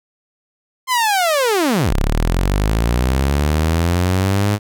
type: linear two-way sweep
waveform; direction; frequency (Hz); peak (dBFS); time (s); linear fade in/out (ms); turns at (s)
sawtooth; down then up; 1054 to 32.3 to 105.2; -10; 0.87-4.59; 50; 1.93
effects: none